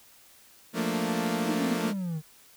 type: chord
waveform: sawtooth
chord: Bb major seventh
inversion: second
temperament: equal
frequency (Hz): 174.61 / 220 / 233.1 / 293.7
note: F3 / A3 / Bb3 / D4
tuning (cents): 0 / 0 / 0 / 0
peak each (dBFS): -29 / -27 / -27 / -32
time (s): 0.73-1.94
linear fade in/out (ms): 50
type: exponential sweep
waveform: triangle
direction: down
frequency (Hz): 329.6 to 149.7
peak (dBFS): -27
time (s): 1.45-2.22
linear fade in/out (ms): 50
effects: white hiss -56 dBFS RMS until 2.56 s